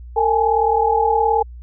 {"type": "tone cluster", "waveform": "sine", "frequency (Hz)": [453, 815, 854], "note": ["A#4", "G#5", "G#5"], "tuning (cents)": [-50, -33, 48], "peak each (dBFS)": -18, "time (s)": [0.16, 1.43], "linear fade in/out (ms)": 10, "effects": ["added 60 Hz sine -33 dBFS peak until 1.62 s"]}